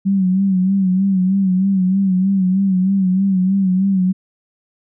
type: tone with vibrato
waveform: sine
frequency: 190 Hz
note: F#3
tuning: 46 cents sharp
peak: -12 dBFS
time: 0.05-4.13 s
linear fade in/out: 20 ms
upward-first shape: sine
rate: 3.2 Hz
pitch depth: 66 cents each way
effects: none